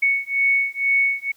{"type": "beating tone pair", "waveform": "sine", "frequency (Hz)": [2217, 2219.1], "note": ["C#7", "C#7"], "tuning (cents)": [0, 1], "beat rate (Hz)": 2.1, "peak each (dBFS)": -20, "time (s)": [0.02, 1.32], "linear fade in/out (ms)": 10, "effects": ["white hiss -58 dBFS RMS until 1.36 s"]}